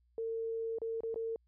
sine tone with dropouts, 453 Hz, A#4, 50 cents flat, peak -34 dBFS, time 0.18-1.36 s, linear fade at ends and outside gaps 1 ms, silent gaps 0.785-0.817 / 1.006-1.034 / 1.143-1.159 s, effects added 60 Hz sine -68 dBFS peak until 1.47 s

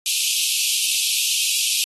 pink high-pass noise, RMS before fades -21 dBFS, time 0.06-1.84 s, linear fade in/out 0 ms, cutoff 2500 Hz, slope 96 dB/octave, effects AAC 32 kbps

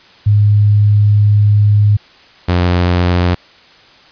sine / sawtooth tone pair in turn, 103.83 / 88.63 Hz, G#2 / F2, 0 / +26 cents, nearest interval minor third, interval 274 cents, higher first, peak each -6 dBFS, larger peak neither, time 0.26-1.97 / 2.48-3.35 s, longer first, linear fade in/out 10 ms, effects white hiss -43 dBFS RMS until 4.11 s + resampled to 11025 Hz

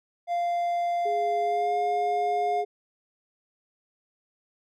triangle tone with pitch glide, 695 to 710 Hz, F5 to F5, -9 to +28 cents, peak -22 dBFS, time 0.27-2.65 s, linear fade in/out 50 ms, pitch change +37 cents, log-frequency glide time 1.41-1.76 s
sine tone, 415.3 Hz, G#4, in tune, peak -29 dBFS, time 1.05-2.65 s, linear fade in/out 10 ms
effects none

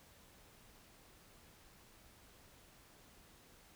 silence, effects pink hiss -63 dBFS RMS until 3.75 s

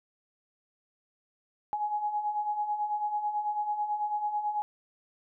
sine beating tone pair, 830.6 / 839.7 Hz, G#5 / G#5, 0 / +19 cents, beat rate 9.1 Hz, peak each -36 / -29 dBFS, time 1.73-4.62 s, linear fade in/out 0 ms, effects none

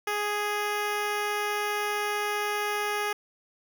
10% pulse tone with notch filter, 415.3 Hz, G#4, in tune, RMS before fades -29 dBFS, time 0.07-3.13 s, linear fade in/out 5 ms, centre 7600 Hz, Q 1.8, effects none

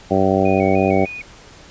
harmonic tone, 96.1 Hz, G2, 34 cents flat, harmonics 1 / 2 / 3 / 4 / 5 / 6 / 7 / 8, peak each -24 / -20 / -21 / -20 / -23 / -21 / -22 / -22 dBFS, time 0.1-1.06 s, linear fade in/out 20 ms
sine tone with vibrato, 2349 Hz, D7, in tune, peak -28 dBFS, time 0.45-1.22 s, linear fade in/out 5 ms, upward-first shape square, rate 3.3 Hz, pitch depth 86 cents each way
effects pink hiss -43 dBFS RMS until 1.7 s + resampled to 16000 Hz

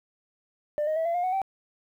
sine tone with pitch steps, 596 / 622.4 / 649.9 / 678.7 / 708.8 / 740.1 / 772.9 Hz, D5 / D#5 / E5 / F5 / F5 / F#5 / G5, +25 / 0 / -25 / -50 / +25 / 0 / -25 cents, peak -22 dBFS, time 0.78-1.417 s, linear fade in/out 0 ms, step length 91 ms, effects tanh soft clip ceiling -22 dBFS + 10-bit

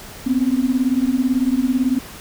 sine beating tone pair, 248.4 / 266.4 Hz, B3 / C4, +10 / +31 cents, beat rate 18 Hz, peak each -18 dBFS, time 0.26-1.99 s, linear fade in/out 10 ms, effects pink hiss -37 dBFS RMS until 2.2 s

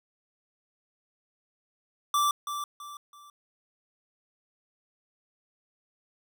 square tone with echo, 1169 Hz, D6, 8 cents flat, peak -23 dBFS, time 2.14-2.31 s, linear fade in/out 2 ms, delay 330 ms, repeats 3, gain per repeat -9 dB, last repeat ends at 3.3 s, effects none

